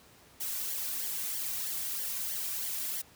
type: noise with flanger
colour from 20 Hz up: blue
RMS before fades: -35 dBFS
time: 0.4-3.02 s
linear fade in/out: 10 ms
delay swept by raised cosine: 0.77 to 2.37 ms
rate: 3.1 Hz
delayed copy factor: -0.7
effects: pink hiss -58 dBFS RMS until 3.15 s + high-pass 60 Hz 12 dB/octave